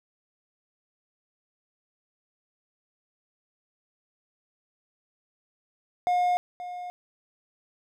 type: tone with echo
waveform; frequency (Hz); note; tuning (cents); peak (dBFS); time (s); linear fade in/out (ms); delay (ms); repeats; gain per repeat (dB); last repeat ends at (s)
triangle; 716; F5; +43; -19; 6.07-6.37; 0; 530; 1; -13; 6.9
effects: none